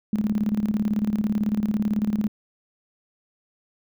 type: tone with tremolo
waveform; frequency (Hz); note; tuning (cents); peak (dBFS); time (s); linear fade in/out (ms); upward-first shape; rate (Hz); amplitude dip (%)
sine; 210.9; G#3; +27; -18; 0.13-2.28; 2; square; 18; 70
effects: none